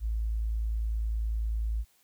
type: tone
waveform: sine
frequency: 55 Hz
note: A1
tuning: in tune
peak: -27 dBFS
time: 0-1.85 s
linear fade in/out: 50 ms
effects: white hiss -66 dBFS RMS until 2.03 s